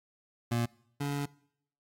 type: tone pair in turn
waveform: 25% pulse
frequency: 118.1 / 142.7 Hz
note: A#2 / D3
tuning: +23 / -49 cents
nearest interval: minor third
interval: 328 cents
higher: second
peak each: -24 / -27 dBFS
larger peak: first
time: 0.51-0.66 / 1-1.26 s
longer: second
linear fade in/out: 10 ms
effects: noise-tail reverb RT60 0.7 s tail -23 dB re dry + AAC 48 kbps